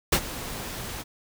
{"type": "noise with ADSR envelope", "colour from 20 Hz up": "pink", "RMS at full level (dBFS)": -18, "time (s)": [0.12, 1.04], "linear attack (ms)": 10, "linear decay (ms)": 66, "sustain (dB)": -17, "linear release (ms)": 33, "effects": []}